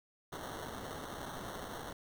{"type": "noise with sample-and-hold", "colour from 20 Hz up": "white", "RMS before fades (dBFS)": -44, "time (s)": [0.32, 1.93], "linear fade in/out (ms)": 5, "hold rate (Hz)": 2450, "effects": []}